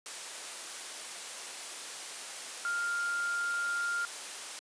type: tone in noise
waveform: sine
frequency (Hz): 1400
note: F6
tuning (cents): +4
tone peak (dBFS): -30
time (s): 2.65-4.05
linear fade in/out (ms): 0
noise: white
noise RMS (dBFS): -41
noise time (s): 0.06-4.59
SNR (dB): +8
effects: high-pass 400 Hz 12 dB/octave + resampled to 22050 Hz